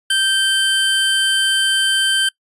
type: tone pair together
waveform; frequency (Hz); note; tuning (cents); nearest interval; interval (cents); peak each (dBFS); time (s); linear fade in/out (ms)
square; 1568 / 3102; G6 / G7; 0 / -19; octave; 1181; -19 / -16; 0.1-2.29; 5
effects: noise-tail reverb RT60 0.1 s tail -23 dB re dry + resampled to 32000 Hz